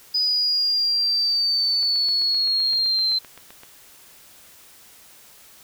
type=linear sweep; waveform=sine; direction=down; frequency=4978 to 4089 Hz; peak=-18 dBFS; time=0.14-3.19 s; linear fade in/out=10 ms
type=click train; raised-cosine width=0.3 ms; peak=-26 dBFS; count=15; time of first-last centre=1.83-3.634 s; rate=7.76 Hz
effects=white hiss -49 dBFS RMS until 5.63 s